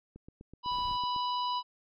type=click train; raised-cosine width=3 ms; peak=-35 dBFS; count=9; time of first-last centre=0.16-1.163 s; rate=7.98 Hz
type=harmonic tone; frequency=987.8 Hz; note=B5; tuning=in tune; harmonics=1 / 3 / 4 / 5; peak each=-30 / -40 / -42 / -44 dBFS; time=0.63-1.63 s; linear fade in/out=50 ms
type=noise; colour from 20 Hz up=brown; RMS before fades=-47 dBFS; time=0.71-0.97 s; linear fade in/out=5 ms
effects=none